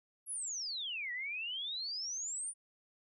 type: exponential two-way sweep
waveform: sine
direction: down then up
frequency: 11440 to 1900 to 9570 Hz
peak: -37 dBFS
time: 0.26-2.54 s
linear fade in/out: 50 ms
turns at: 1.12 s
effects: none